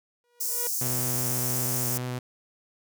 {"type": "tone with exponential growth", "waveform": "sawtooth", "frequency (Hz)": 481.3, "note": "B4", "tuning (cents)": -45, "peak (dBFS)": -28, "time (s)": [0.24, 0.67], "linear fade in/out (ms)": 0, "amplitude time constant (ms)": 93}
{"type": "high-pass noise", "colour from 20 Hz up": "white", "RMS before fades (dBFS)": -29, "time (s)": [0.4, 1.98], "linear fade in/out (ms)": 10, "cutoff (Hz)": 5200, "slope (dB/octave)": 48}
{"type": "tone with vibrato", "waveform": "sawtooth", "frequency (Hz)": 125.2, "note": "B2", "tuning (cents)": 24, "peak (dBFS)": -26, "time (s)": [0.81, 2.19], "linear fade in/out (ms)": 5, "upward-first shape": "square", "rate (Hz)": 8.2, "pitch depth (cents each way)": 8}
{"effects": []}